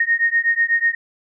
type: beating tone pair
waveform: sine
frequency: 1851 / 1859.1 Hz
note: A#6 / A#6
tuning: -13 / -5 cents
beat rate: 8.1 Hz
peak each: -18 dBFS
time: 0-0.95 s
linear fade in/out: 5 ms
effects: none